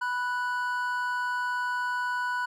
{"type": "tone pair together", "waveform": "triangle", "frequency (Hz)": [987.8, 1480], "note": ["B5", "F#6"], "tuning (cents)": [0, 0], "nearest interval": "perfect fifth", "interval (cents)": 700, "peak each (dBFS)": -28, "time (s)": [0.01, 2.46], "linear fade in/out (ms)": 10, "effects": []}